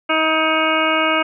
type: harmonic tone with a mistuned harmonic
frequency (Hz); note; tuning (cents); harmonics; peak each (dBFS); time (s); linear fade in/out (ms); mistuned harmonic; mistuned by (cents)
316.5; D#4; +30; 1 / 2 / 3 / 4 / 5 / 7 / 8 / 9; -23 / -21 / -25 / -20 / -24 / -22 / -26 / -24; 0.09-1.23; 10; 8; -22
effects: none